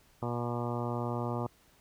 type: harmonic tone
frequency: 120 Hz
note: B2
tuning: 49 cents flat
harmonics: 1 / 2 / 3 / 4 / 5 / 6 / 7 / 8 / 9 / 10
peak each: -35 / -38 / -40 / -41 / -42 / -43 / -43 / -44 / -45 / -45 dBFS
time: 0.22-1.47 s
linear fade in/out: 5 ms
effects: pink hiss -64 dBFS RMS until 1.8 s